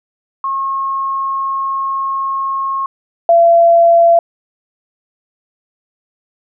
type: tone pair in turn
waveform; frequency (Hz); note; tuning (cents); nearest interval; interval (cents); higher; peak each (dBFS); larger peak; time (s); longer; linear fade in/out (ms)
sine; 1084 / 678.2; C#6 / E5; -39 / +49; minor sixth; 812; first; -15 / -5; second; 0.44-2.86 / 3.29-4.19; first; 2
effects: none